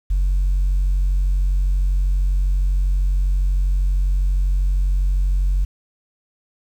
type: tone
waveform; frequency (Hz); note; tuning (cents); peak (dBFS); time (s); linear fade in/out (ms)
sine; 46.28; F#1; +1; -13; 0.1-5.65; 10
effects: tanh soft clip ceiling -13 dBFS + 8-bit